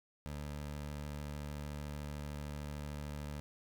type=tone; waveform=20% pulse; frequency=73.42 Hz; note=D2; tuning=in tune; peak=-36 dBFS; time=0.26-3.4 s; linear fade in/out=0 ms; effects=none